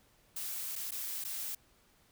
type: noise with dropouts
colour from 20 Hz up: blue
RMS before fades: -39 dBFS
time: 0.36-1.55 s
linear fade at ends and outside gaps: 5 ms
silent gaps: 0.756-0.76 / 0.909-0.918 / 1.241-1.248 s
effects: pink hiss -67 dBFS RMS until 2.11 s